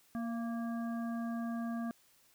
harmonic tone with a mistuned harmonic, 233.1 Hz, A#3, in tune, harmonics 1 / 3 / 5 / 7, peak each -35 / -45 / -49 / -52 dBFS, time 0.15-1.91 s, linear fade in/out 0 ms, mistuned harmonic 3, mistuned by -37 cents, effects white hiss -67 dBFS RMS until 2.34 s

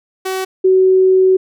sawtooth / sine tone pair in turn, 377.8 / 375.7 Hz, F#4 / F#4, +36 / +26 cents, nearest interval unison, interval 10 cents, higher first, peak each -14 / -7 dBFS, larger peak second, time 0.25-0.45 / 0.64-1.37 s, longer second, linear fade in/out 10 ms, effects none

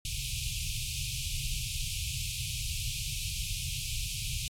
pink band-stop noise, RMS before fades -34 dBFS, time 0.05-4.48 s, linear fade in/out 2 ms, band 150 to 2400 Hz, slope 96 dB/octave, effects low-pass 11000 Hz 12 dB/octave + AAC 64 kbps

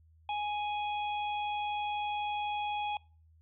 harmonic tone, 832 Hz, G#5, 3 cents sharp, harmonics 1 / 3 / 4, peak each -32 / -42 / -44 dBFS, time 0.29-2.97 s, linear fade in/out 2 ms, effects noise-tail reverb RT60 0.4 s tail -25 dB re dry + added 80 Hz sine -59 dBFS peak until 3.41 s

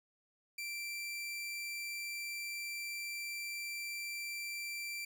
sawtooth tone, 2349 Hz, D7, in tune, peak -36 dBFS, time 0.58-5.05 s, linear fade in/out 5 ms, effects none

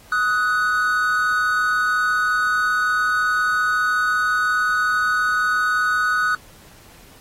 triangle tone pair together, 1257.5 / 1483 Hz, D#6 / F#6, +18 / +4 cents, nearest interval minor third, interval 286 cents, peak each -19 / -17 dBFS, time 0.12-6.35 s, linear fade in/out 2 ms, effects pink hiss -48 dBFS RMS until 7.2 s + AAC 48 kbps

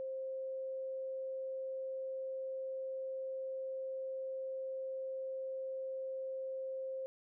sine tone, 528 Hz, C5, 16 cents sharp, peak -38 dBFS, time 0-7.06 s, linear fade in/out 0 ms, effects none

